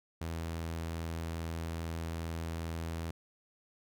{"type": "tone", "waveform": "sawtooth", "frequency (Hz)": 82.41, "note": "E2", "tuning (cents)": 0, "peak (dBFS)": -32, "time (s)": [0.21, 3.11], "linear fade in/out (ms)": 5, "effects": []}